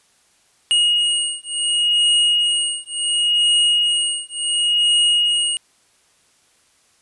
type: beating tone pair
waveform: square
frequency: 2876 / 2876.7 Hz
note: F#7 / F#7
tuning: -50 / -49 cents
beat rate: 0.7 Hz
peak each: -19 dBFS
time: 0.71-5.57 s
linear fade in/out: 0 ms
effects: white hiss -58 dBFS RMS until 7.01 s + resampled to 24000 Hz